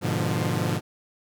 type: chord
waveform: sawtooth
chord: G# diminished seventh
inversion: none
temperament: equal with one note detuned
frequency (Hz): 103.83 / 123.47 / 149.83 / 174.61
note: G#2 / B2 / D3 / F3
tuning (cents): 0 / 0 / +35 / 0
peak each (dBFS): -25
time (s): 0.01-0.81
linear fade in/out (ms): 50
effects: none